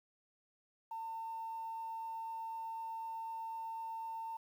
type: tone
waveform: sine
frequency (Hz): 902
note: A5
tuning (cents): +43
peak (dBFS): -39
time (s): 0.91-4.37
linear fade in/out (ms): 5
effects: tanh soft clip ceiling -36 dBFS + 11-bit